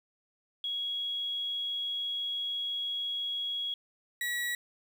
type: tone pair in turn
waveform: sine / 35% pulse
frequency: 3322 / 1928.2 Hz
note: G#7 / B6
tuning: 0 / -42 cents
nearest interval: major sixth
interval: 942 cents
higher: first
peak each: -31 / -29 dBFS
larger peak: second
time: 0.64-3.74 / 4.21-4.55 s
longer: first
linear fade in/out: 2 ms
effects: 10-bit